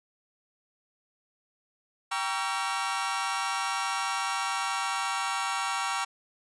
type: chord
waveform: sawtooth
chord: G diminished seventh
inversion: none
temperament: just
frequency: 784 / 940.8 / 1128.9 / 1354.7 Hz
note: G5 / Bb5 / Db6 / Fb6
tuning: 0 / +16 / +31 / +47 cents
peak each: -30 dBFS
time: 2.11-6.05 s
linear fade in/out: 10 ms
effects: resampled to 22050 Hz